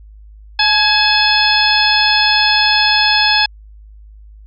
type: harmonic tone with a mistuned harmonic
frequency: 857 Hz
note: A5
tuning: 46 cents flat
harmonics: 1 / 2 / 3 / 4 / 5 / 6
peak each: -17 / -17 / -17 / -17 / -17 / -17 dBFS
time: 0.59-3.46 s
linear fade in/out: 5 ms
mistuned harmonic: 2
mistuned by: -57 cents
effects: added 52 Hz sine -36 dBFS peak until 4.46 s